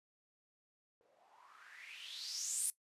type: noise with low-pass filter sweep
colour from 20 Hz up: violet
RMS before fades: -45 dBFS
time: 1.01-2.7 s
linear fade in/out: 0 ms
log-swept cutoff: 480 to 10000 Hz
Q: 5.6
effects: noise-tail reverb RT60 0.1 s tail -18 dB re dry + resampled to 32000 Hz